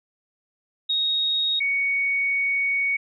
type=tone pair in turn; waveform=sine; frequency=3754 / 2232 Hz; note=A#7 / C#7; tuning=+11 / +11 cents; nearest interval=major sixth; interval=900 cents; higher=first; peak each=-20 dBFS; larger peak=neither; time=0.89-1.6 / 1.6-2.97 s; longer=second; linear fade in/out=10 ms; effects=none